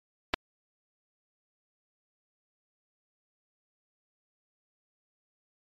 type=clicks; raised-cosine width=0.3 ms; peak=-9 dBFS; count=2; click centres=0.338 / 0.341 s; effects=MP3 96 kbps